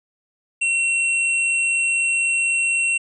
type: tone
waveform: square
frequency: 2724 Hz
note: F7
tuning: 44 cents flat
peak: -18 dBFS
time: 0.61-2.98 s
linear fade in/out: 10 ms
effects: resampled to 22050 Hz